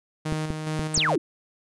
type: tone with tremolo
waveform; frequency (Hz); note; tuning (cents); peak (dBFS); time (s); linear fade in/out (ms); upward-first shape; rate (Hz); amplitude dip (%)
sawtooth; 155.56; D#3; 0; -22; 0.25-1.16; 10; square; 2.4; 40
type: clicks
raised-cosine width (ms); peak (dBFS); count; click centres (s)
3; -14; 4; 0.324 / 0.504 / 0.794 / 0.977
type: exponential sweep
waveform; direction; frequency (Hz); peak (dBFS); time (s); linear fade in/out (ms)
sine; down; 8870 to 277.2; -20; 0.94-1.18; 5
effects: resampled to 24000 Hz